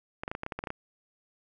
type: clicks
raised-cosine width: 0.5 ms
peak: -19 dBFS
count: 11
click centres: 0.235 / 0.279 / 0.315 / 0.351 / 0.434 / 0.464 / 0.522 / 0.59 / 0.639 / 0.672 / 0.704 s
effects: none